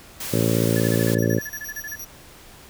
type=noise; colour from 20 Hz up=white; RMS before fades=-31 dBFS; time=0.2-1.15 s; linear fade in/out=5 ms
type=harmonic tone; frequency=56.4 Hz; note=A1; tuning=44 cents sharp; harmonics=2 / 3 / 4 / 5 / 6 / 7 / 8 / 9 / 10; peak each=-23 / -25 / -26 / -27 / -28 / -28 / -29 / -30 / -30 dBFS; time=0.32-1.4 s; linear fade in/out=20 ms
type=tone bursts; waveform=sine; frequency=1725 Hz; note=A6; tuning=35 cents flat; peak=-30 dBFS; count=16; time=0.76-1.957 s; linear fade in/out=5 ms; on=42 ms; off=35 ms
type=tone with tremolo; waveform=20% pulse; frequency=5770 Hz; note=F#8; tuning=44 cents flat; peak=-27 dBFS; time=1.18-2.05 s; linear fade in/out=10 ms; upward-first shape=square; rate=8.6 Hz; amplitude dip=70%
effects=pink hiss -46 dBFS RMS until 2.69 s